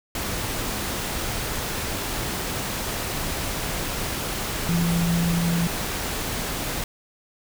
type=tone in noise; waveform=sine; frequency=170 Hz; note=F3; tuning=46 cents flat; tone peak=-20 dBFS; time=4.69-5.67 s; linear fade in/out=2 ms; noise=pink; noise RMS=-28 dBFS; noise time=0.15-6.84 s; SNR=+5 dB; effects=none